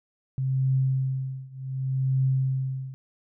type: tone with tremolo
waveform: sine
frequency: 132.3 Hz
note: C3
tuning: 20 cents sharp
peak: -19 dBFS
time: 0.38-2.94 s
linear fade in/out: 0 ms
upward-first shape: triangle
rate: 0.67 Hz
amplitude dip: 95%
effects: none